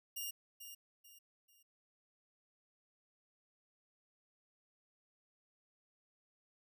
5% pulse tone with echo, 2826 Hz, F7, 20 cents sharp, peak -31 dBFS, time 0.16-0.31 s, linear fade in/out 10 ms, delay 440 ms, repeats 3, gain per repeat -9 dB, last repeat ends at 1.63 s, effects none

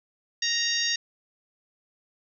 harmonic tone, 932.3 Hz, A#5, in tune, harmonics 2 / 3 / 4 / 5 / 6 / 7, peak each -30 / -33 / -30 / -31 / -29 / -35 dBFS, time 0.42-0.96 s, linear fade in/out 5 ms, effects none

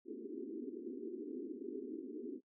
white band-pass noise, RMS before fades -45 dBFS, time 0.05-2.41 s, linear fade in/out 50 ms, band 230 to 420 Hz, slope 96 dB/octave, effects noise-tail reverb RT60 0.1 s tail -21 dB re dry

